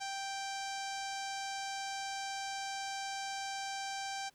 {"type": "tone with low-pass filter", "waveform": "sawtooth", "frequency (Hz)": 784, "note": "G5", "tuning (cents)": 0, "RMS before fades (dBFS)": -40, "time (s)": [0, 4.3], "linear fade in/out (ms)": 20, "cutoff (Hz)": 6300, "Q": 2.5, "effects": ["pink hiss -69 dBFS RMS until 4.34 s"]}